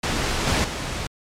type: noise with level steps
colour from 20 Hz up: pink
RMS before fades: -23 / -20 / -28 dBFS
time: 0.03-1.07 s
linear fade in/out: 5 ms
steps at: 0.47 / 0.64 s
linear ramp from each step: 5 ms
effects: low-pass 7000 Hz 12 dB/octave + MP3 96 kbps